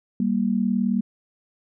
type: tone pair together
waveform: sine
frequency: 195.73 / 234.7 Hz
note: G3 / A#3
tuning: -2 / +12 cents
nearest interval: minor third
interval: 314 cents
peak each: -22 / -22 dBFS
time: 0.2-1.01 s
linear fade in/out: 2 ms
effects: none